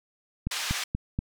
click train, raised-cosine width 5 ms, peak -15 dBFS, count 4, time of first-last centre 0.47-1.189 s, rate 4.17 Hz
white band-pass noise, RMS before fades -32 dBFS, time 0.51-0.84 s, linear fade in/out 5 ms, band 990 to 5200 Hz, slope 12 dB/octave
effects none

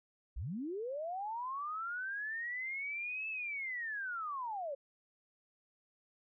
sine linear two-way sweep, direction up then down, 41.61 to 2637 to 532 Hz, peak -37 dBFS, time 0.36-4.75 s, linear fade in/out 10 ms, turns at 3.29 s, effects none

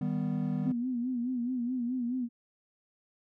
triangle chord, Eb augmented, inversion none, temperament equal, 155.56 / 196 / 246.9 Hz, Eb3 / G3 / B3, 0 / 0 / 0 cents, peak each -31 dBFS, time 0.01-0.72 s, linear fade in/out 5 ms
sine tone with vibrato, 246.9 Hz, B3, in tune, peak -29 dBFS, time 0.62-2.29 s, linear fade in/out 50 ms, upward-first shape sine, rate 4.7 Hz, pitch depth 86 cents each way
effects tanh soft clip ceiling -16 dBFS

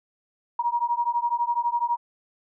sine beating tone pair, 945 / 957 Hz, A#5 / A#5, +23 / +45 cents, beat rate 12 Hz, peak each -25 dBFS, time 0.59-1.97 s, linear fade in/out 5 ms, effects none

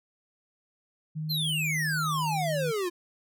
sine tone, 155.56 Hz, D#3, in tune, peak -30 dBFS, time 1.15-2.72 s, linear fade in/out 20 ms
square exponential sweep, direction down, 4304 to 338.9 Hz, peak -28 dBFS, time 1.29-2.9 s, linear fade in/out 20 ms
effects none

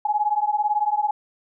sine beating tone pair, 830.6 / 848.6 Hz, G#5 / G#5, 0 / +37 cents, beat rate 18 Hz, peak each -22 dBFS, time 0.05-1.11 s, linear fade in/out 5 ms, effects none

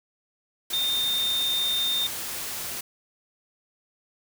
sine tone in noise, 3637 Hz, A#7, 43 cents flat, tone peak -23 dBFS, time 0.73-2.07 s, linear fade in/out 5 ms, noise white, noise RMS -33 dBFS, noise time 0.7-2.81 s, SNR +7 dB, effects none

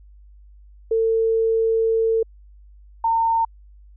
sine tone pair in turn, 450 / 910.5 Hz, A4 / A#5, +39 / -41 cents, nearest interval octave, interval 1220 cents, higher second, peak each -16 dBFS, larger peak neither, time 0.91-2.23 / 3.04-3.45 s, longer first, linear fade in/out 5 ms, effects added 50 Hz sine -44 dBFS peak until 3.96 s

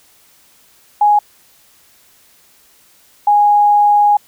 sine tone pair in turn, 830.6 / 826.3 Hz, G#5 / G#5, 0 / -9 cents, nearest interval unison, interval 9 cents, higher first, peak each -7 dBFS, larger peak neither, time 1.01-1.19 / 3.27-4.17 s, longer second, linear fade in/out 5 ms, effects white hiss -50 dBFS RMS until 4.27 s

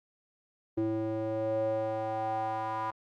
square tone with band-pass filter sweep, 110 Hz, A2, in tune, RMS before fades -32 dBFS, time 0.77-2.91 s, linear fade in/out 10 ms, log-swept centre 370 to 1000 Hz, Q 5.1, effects Opus 48 kbps

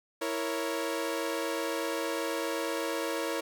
sawtooth chord, A# diminished, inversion second, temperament equal, 329.6 / 466.2 / 554.4 Hz, E4 / A#4 / C#5, 0 / 0 / 0 cents, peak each -31 dBFS, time 0.21-3.41 s, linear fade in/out 10 ms, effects none

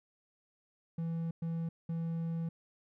triangle tone bursts at uneven times, 165.5 Hz, E3, 7 cents sharp, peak -31 dBFS, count 3, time 0.98-1.31 / 1.42-1.69 / 1.89-2.49 s, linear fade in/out 5 ms, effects none

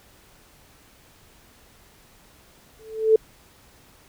sine tone with exponential growth, 440 Hz, A4, in tune, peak -9 dBFS, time 2.79-3.16 s, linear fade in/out 5 ms, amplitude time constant 79 ms, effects pink hiss -54 dBFS RMS until 4.08 s

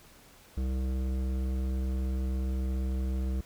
sine tone with hard clipping, 64.9 Hz, C2, 13 cents flat, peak -30 dBFS, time 0.57-3.41 s, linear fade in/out 5 ms, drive 13 dB, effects pink hiss -56 dBFS RMS until 3.45 s

